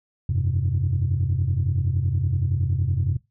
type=chord; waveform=sine; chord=F suspended second; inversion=none; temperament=equal; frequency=87.31 / 98 / 130.81 Hz; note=F2 / G2 / C3; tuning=0 / 0 / 0 cents; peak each=-23 dBFS; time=0.29-3.17 s; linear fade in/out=5 ms; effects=noise-tail reverb RT60 0.2 s tail -21 dB re dry + tanh soft clip ceiling -14 dBFS